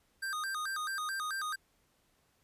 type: tone with vibrato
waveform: square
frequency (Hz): 1396.9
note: F6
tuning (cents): 0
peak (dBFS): -35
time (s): 0.22-1.56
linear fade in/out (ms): 10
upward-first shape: square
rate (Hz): 4.6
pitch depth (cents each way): 210
effects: pink hiss -72 dBFS RMS until 2.43 s + resampled to 32000 Hz